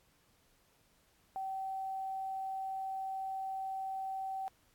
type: tone with quantisation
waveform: sine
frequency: 769 Hz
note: G5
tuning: 33 cents flat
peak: -36 dBFS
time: 1.36-4.48 s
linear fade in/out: 0 ms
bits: 11
effects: pink hiss -70 dBFS RMS until 4.74 s + AAC 64 kbps